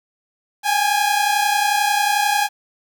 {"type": "tone pair together", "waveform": "sawtooth", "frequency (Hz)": [807, 838.2], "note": ["G#5", "G#5"], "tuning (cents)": [-50, 16], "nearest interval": "minor second", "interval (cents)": 66, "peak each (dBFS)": -15, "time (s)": [0.63, 2.49], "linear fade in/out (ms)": 50, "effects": ["8-bit"]}